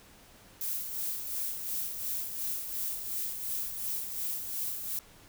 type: noise with tremolo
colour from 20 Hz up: violet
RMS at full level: -33 dBFS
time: 0.61-4.99 s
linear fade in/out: 0 ms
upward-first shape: sine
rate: 2.8 Hz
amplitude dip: 50%
effects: pink hiss -56 dBFS RMS until 5.28 s